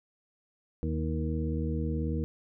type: harmonic tone with a mistuned harmonic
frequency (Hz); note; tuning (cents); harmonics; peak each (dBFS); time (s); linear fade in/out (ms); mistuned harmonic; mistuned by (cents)
78.3; D#2; +11; 1 / 2 / 3 / 4 / 6; -31 / -34 / -36 / -37 / -39; 0.83-2.24; 0; 4; +22
effects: none